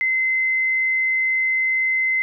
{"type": "tone", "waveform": "sine", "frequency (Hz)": 2059, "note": "C7", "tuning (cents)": -28, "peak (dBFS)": -17, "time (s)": [0.01, 2.22], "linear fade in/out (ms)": 0, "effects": []}